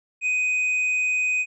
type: tone with tanh clipping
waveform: sine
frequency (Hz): 2500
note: D#7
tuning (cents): +8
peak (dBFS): -21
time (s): 0.21-1.46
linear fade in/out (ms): 50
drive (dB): 4
effects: resampled to 22050 Hz